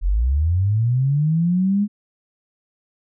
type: linear sweep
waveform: sine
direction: up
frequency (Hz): 40.13 to 210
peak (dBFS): -15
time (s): 0.01-1.88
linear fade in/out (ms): 50
effects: none